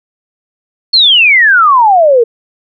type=exponential sweep; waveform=sine; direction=down; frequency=4398 to 448.4 Hz; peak=-3 dBFS; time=0.93-2.24 s; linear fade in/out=10 ms; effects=none